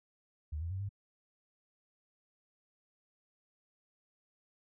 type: tone with pitch steps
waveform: sine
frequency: 75.8 / 84.1 / 95.1 / 100.1 Hz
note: D#2 / E2 / F#2 / G2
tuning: -45 / +35 / +48 / +37 cents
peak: -35 dBFS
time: 0.52-0.892 s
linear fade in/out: 10 ms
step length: 93 ms
effects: none